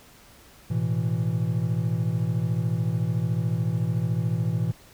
triangle chord, A suspended second, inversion none, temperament just, 110 / 123.75 / 165 Hz, A2 / B2 / E3, 0 / +4 / +2 cents, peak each -25 dBFS, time 0.7-4.72 s, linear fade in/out 10 ms, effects pink hiss -52 dBFS RMS until 4.93 s

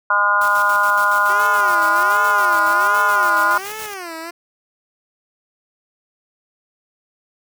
harmonic tone, 204.5 Hz, G#3, 26 cents flat, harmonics 3 / 4 / 5 / 6 / 7, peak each -27 / -26 / -17 / -21 / -16 dBFS, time 0.1-3.58 s, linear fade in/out 5 ms
white noise with tremolo, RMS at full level -32 dBFS, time 0.41-3.94 s, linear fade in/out 5 ms, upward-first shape square, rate 7.1 Hz, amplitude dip 55%
10% pulse tone with vibrato, 375.4 Hz, F#4, 25 cents sharp, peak -20 dBFS, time 1.29-4.31 s, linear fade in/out 10 ms, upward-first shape sine, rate 1.3 Hz, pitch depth 260 cents each way
effects none

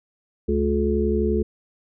harmonic tone, 71.7 Hz, D2, 41 cents flat, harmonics 1 / 3 / 5 / 6, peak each -24 / -24 / -24 / -24 dBFS, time 0.48-1.43 s, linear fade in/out 10 ms, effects none

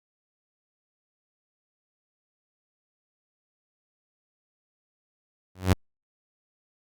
sawtooth tone with exponential growth, 92.5 Hz, F#2, in tune, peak -11 dBFS, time 5.55-5.73 s, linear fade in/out 5 ms, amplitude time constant 38 ms, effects Opus 48 kbps

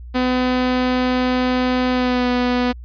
sawtooth tone with pitch glide, 252.7 to 247.2 Hz, B3 to B3, +40 to +2 cents, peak -12 dBFS, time 0.14-2.73 s, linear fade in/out 20 ms, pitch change -38 cents, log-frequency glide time 1.91-2.29 s, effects added 60 Hz sine -32 dBFS peak until 2.84 s + resampled to 11025 Hz

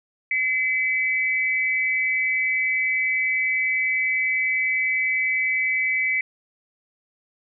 sine tone pair together, 2040 / 2290 Hz, C7 / D7, -44 / -44 cents, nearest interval major second, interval 200 cents, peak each -22 / -23 dBFS, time 0.31-6.21 s, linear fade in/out 2 ms, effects none

